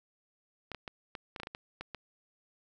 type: clicks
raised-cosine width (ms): 0.3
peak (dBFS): -24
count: 11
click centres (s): 0.717 / 0.747 / 0.878 / 1.152 / 1.362 / 1.4 / 1.433 / 1.471 / 1.549 / 1.81 / 1.947
effects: none